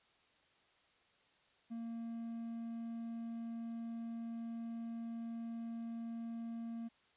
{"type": "tone", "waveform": "triangle", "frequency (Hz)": 230.3, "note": "A#3", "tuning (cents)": -21, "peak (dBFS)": -39, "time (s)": [1.7, 6.89], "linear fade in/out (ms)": 20, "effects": ["white hiss -71 dBFS RMS until 7.16 s", "resampled to 8000 Hz"]}